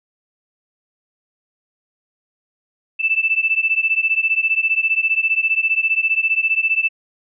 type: beating tone pair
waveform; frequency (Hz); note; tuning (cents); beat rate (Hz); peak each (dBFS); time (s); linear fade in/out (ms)
sine; 2637 / 2652; E7 / E7; 0 / +10; 15; -18; 2.99-6.89; 20
effects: none